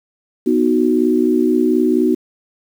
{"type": "chord", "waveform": "sine", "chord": "B major", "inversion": "none", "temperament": "equal", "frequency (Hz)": [246.9, 311.1, 370], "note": ["B3", "D#4", "F#4"], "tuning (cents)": [0, 0, 0], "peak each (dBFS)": -16, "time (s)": [0.46, 2.15], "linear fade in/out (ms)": 10, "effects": ["7-bit"]}